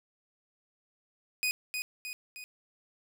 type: tone with echo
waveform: sawtooth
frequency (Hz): 2489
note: D#7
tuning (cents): 0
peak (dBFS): -24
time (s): 1.43-1.51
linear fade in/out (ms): 0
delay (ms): 310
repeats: 3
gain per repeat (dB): -5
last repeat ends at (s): 2.44
effects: 11-bit